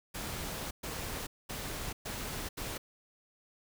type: noise bursts at uneven times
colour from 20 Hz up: pink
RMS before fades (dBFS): -39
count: 5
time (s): 0.14-0.71 / 0.83-1.27 / 1.49-1.93 / 2.05-2.49 / 2.57-2.78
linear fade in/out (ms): 10
effects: none